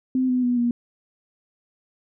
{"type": "tone with pitch steps", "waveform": "sine", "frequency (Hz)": [258, 251.5, 245.2, 239.1], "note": ["C4", "B3", "B3", "A#3"], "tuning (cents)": [-24, 32, -12, 44], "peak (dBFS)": -18, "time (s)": [0.15, 0.71], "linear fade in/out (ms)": 2, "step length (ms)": 140, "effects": []}